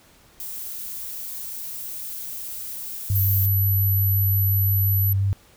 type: noise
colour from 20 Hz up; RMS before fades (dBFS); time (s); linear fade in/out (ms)
violet; -33; 0.4-3.46; 0
type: tone with vibrato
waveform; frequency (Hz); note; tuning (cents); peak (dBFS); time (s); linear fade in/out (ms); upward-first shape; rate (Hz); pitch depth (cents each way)
sine; 98; G2; 0; -18; 3.1-5.33; 0; square; 5.7; 11
type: tone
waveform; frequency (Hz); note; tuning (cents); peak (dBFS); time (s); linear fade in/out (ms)
sine; 11840; F#9; 0; -22; 3.15-5.13; 5
effects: pink hiss -54 dBFS RMS until 5.56 s